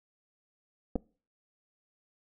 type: clicks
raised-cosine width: 2 ms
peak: -18 dBFS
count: 2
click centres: 0.956 / 0.96 s
effects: noise-tail reverb RT60 0.4 s tail -24 dB re dry